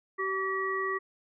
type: harmonic tone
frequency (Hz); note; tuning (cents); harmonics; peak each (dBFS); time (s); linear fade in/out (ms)
383.6; G4; -37; 1 / 3 / 5; -33 / -32 / -33; 0.18-0.99; 20
effects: none